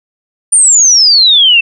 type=exponential sweep; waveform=sine; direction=down; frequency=9290 to 2637 Hz; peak=-3 dBFS; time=0.52-1.61 s; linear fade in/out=10 ms; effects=none